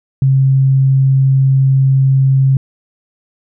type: tone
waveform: sine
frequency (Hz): 134.3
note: C3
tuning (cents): +46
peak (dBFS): -7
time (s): 0.22-2.57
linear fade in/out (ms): 2
effects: none